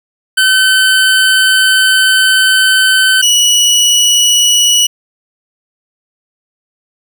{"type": "tone pair in turn", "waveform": "25% pulse", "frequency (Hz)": [1529, 2933], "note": ["G6", "F#7"], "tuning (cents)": [-44, -16], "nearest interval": "major seventh", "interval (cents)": 1128, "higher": "second", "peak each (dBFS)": -3, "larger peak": "neither", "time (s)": [[0.37, 3.22], [3.22, 4.87]], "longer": "first", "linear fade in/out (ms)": 10, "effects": []}